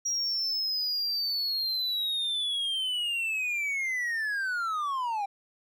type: linear sweep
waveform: triangle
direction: down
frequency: 5700 to 780 Hz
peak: -26 dBFS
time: 0.05-5.26 s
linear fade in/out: 10 ms
effects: none